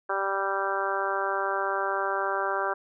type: harmonic tone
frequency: 195.5 Hz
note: G3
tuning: 4 cents flat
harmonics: 2 / 3 / 4 / 5 / 6 / 7 / 8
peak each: -33 / -33 / -33 / -33 / -33 / -33 / -33 dBFS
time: 0.09-2.74 s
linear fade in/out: 10 ms
effects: none

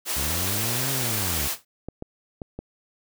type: high-pass noise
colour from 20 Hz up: white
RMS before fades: -27 dBFS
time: 0.05-1.56 s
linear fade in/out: 50 ms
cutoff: 270 Hz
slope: 24 dB/octave
type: linear two-way sweep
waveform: sawtooth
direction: up then down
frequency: 65.41 to 137.6 to 65.41 Hz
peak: -25 dBFS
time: 0.16-1.48 s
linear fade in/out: 10 ms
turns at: 0.91 s
type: noise with exponential decay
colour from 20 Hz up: white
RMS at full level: -30 dBFS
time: 1.52-1.65 s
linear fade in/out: 5 ms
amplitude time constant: 28 ms
type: clicks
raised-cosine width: 2 ms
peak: -20 dBFS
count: 4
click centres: 1.886 / 2.024 / 2.418 / 2.59 s
effects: none

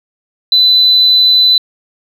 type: tone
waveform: sine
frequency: 4004 Hz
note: B7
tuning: 23 cents sharp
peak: -4 dBFS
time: 0.52-1.58 s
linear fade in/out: 2 ms
effects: tanh soft clip ceiling 0 dBFS

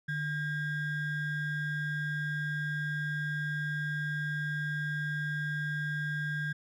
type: ring-modulated tone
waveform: triangle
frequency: 880 Hz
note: A5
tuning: in tune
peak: -26 dBFS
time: 0.08-6.53 s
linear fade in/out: 10 ms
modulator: 730 Hz
effects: none

